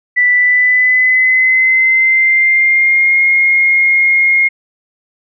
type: tone with pitch glide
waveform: sine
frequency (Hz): 1975.5 to 2142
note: B6 to C7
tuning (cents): 0 to +40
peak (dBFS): -7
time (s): 0.16-4.49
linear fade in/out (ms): 20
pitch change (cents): +140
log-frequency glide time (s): 0.32-3.21
effects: none